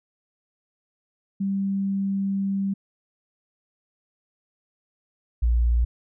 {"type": "tone pair in turn", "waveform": "sine", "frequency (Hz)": [196, 58.83], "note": ["G3", "A#1"], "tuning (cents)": [0, 17], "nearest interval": "octave + major sixth", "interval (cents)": 2083, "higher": "first", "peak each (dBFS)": [-22, -17], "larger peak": "second", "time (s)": [[1.4, 2.74], [5.42, 5.85]], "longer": "first", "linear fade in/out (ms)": 10, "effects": []}